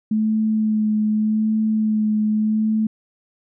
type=tone with vibrato; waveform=sine; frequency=215.8 Hz; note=A3; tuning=33 cents flat; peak=-16 dBFS; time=0.11-2.87 s; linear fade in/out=5 ms; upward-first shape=sine; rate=0.84 Hz; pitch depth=18 cents each way; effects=none